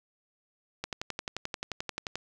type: click train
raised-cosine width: 0.2 ms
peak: -16 dBFS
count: 16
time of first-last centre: 0.84-2.156 s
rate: 11.4 Hz
effects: none